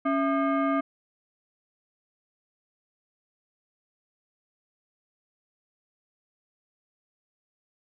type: tone with frequency modulation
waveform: sine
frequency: 277.2 Hz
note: C#4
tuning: in tune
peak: -22 dBFS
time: 0.05-0.81 s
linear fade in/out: 10 ms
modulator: 939 Hz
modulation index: 1.1
effects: none